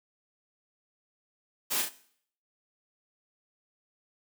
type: noise with echo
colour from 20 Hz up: white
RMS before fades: -30 dBFS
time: 1.7-1.83 s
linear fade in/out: 20 ms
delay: 34 ms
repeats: 2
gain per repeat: -4 dB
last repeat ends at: 1.898 s
effects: noise-tail reverb RT60 0.6 s tail -17 dB re dry + high-pass 200 Hz 12 dB/octave